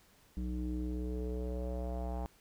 square tone with low-pass filter sweep, 61.7 Hz, B1, 1 cent flat, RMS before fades -37 dBFS, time 0.37-2.26 s, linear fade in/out 0 ms, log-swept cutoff 250 to 810 Hz, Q 4, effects pink hiss -65 dBFS RMS until 2.4 s

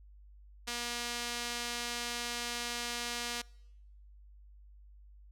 sawtooth tone with band-pass filter, 239.1 Hz, A#3, 44 cents sharp, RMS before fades -38 dBFS, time 0.67-3.42 s, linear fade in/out 10 ms, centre 5000 Hz, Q 0.7, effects noise-tail reverb RT60 0.9 s tail -26 dB re dry + added 50 Hz sine -53 dBFS peak until 5.31 s

